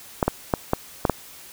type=clicks; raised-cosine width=1 ms; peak=-4 dBFS; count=6; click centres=0.228 / 0.28 / 0.538 / 0.734 / 1.052 / 1.097 s; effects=white hiss -44 dBFS RMS until 1.52 s